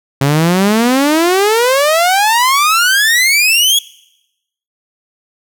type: exponential sweep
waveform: sawtooth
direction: up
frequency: 134.6 to 3390 Hz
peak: -5 dBFS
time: 0.21-3.79 s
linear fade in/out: 5 ms
effects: noise-tail reverb RT60 0.9 s tail -22 dB re dry